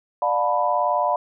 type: chord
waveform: sine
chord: B half-diminished seventh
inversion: first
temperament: just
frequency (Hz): 592.7 / 711.2 / 889 / 987.8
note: D5 / F5 / A5 / B5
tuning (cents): +16 / +31 / +18 / 0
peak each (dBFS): -24 / -23 / -27 / -22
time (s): 0.22-1.16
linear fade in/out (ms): 2
effects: none